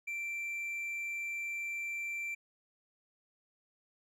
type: tone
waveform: triangle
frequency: 2349 Hz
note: D7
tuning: in tune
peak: -34 dBFS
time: 0.07-2.35 s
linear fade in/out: 10 ms
effects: none